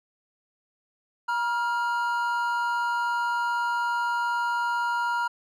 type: tone pair together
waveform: triangle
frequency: 956 / 1398.5 Hz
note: A#5 / F6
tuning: +43 / +2 cents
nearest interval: perfect fifth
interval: 659 cents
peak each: -24 / -26 dBFS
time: 1.28-5.28 s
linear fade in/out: 10 ms
effects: none